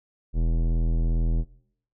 sine tone with tanh clipping, 41.2 Hz, E1, in tune, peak -22 dBFS, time 0.33-1.45 s, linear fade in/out 50 ms, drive 17 dB, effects noise-tail reverb RT60 0.7 s tail -22 dB re dry

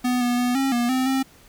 square tone with pitch steps, 248.4 / 243.4 / 246.1 / 270.2 / 239.5 / 258.6 / 265.9 Hz, B3 / B3 / B3 / C#4 / A#3 / C4 / C4, +10 / -25 / -6 / -44 / +47 / -20 / +28 cents, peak -20 dBFS, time 0.04-1.23 s, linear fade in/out 10 ms, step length 170 ms, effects pink hiss -52 dBFS RMS until 1.48 s

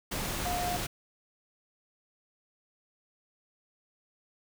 sine tone in noise, 712 Hz, F5, 33 cents sharp, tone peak -31 dBFS, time 0.45-0.77 s, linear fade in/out 10 ms, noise pink, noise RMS -34 dBFS, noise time 0.11-0.87 s, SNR 0 dB, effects none

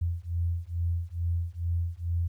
sine beating tone pair, 84.3 / 86.6 Hz, E2 / F2, +39 / -14 cents, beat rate 2.3 Hz, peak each -30 dBFS, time 0.01-2.28 s, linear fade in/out 10 ms, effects 11-bit

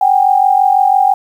sine tone pair together, 760 / 806 Hz, F#5 / G5, +46 / +48 cents, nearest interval minor second, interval 102 cents, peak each -10 dBFS, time 0.01-1.14 s, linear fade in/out 5 ms, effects 7-bit

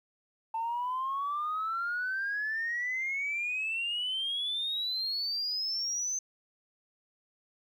sine exponential sweep, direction up, 889 to 6240 Hz, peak -29 dBFS, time 0.54-6.19 s, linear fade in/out 5 ms, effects tanh soft clip ceiling -26 dBFS + 11-bit

